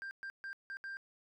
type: tone bursts at uneven times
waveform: sine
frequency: 1585 Hz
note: G6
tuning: 19 cents sharp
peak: -38 dBFS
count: 5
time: 0.02-0.11 / 0.23-0.3 / 0.44-0.53 / 0.7-0.77 / 0.84-0.97 s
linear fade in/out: 0 ms
effects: tanh soft clip ceiling -40 dBFS